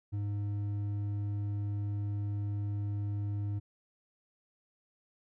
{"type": "tone with hard clipping", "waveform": "sine", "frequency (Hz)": 102.3, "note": "G#2", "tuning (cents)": -26, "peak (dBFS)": -33, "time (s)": [0.12, 3.6], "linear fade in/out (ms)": 20, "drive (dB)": 5, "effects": []}